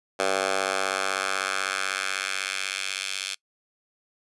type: tone with high-pass filter sweep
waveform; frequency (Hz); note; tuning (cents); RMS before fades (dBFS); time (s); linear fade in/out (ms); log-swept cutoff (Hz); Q
10% pulse; 96.1; G2; -34; -28; 0.19-3.35; 10; 630 to 3100; 1.3
effects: noise-tail reverb RT60 0.1 s tail -25 dB re dry + resampled to 24000 Hz